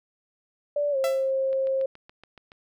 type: tone with pitch glide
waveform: sine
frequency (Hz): 582 to 533.7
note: D5 to C5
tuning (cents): -16 to +34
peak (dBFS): -22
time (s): 0.76-1.86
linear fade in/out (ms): 5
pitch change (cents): -150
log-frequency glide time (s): 0.91-0.97
type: tone with exponential decay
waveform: sawtooth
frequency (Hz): 668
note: E5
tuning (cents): +23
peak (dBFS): -21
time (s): 1.04-1.31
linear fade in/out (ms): 1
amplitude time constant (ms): 58
type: click train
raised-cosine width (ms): 0.3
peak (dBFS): -31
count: 8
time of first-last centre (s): 1.53-2.519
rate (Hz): 7.08
effects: none